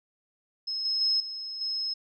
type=tone with level steps; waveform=sine; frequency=5170 Hz; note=E8; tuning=34 cents flat; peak=-29 / -25 / -22 / -34 / -28 dBFS; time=0.67-1.94 s; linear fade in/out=10 ms; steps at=0.85 / 1.01 / 1.2 / 1.61 s; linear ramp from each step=2 ms; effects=none